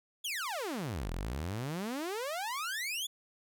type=exponential two-way sweep; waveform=sawtooth; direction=down then up; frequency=3520 to 38.89 to 3520 Hz; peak=-31 dBFS; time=0.24-3.07 s; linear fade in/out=10 ms; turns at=1.11 s; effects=none